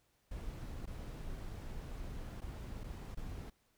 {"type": "noise with dropouts", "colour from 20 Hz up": "brown", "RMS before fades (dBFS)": -44, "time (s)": [0.31, 3.5], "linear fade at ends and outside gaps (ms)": 5, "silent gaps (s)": [[0.858, 0.873], [2.408, 2.416], [2.836, 2.84], [3.148, 3.171]], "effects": ["pink hiss -75 dBFS RMS until 3.77 s"]}